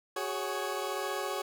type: chord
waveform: 20% pulse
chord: F# suspended second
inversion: none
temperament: equal with one note detuned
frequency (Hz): 374.5 / 415.3 / 554.4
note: F#4 / G#4 / C#5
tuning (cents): +21 / 0 / 0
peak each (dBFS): -32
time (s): 0.16-1.42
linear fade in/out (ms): 5
effects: none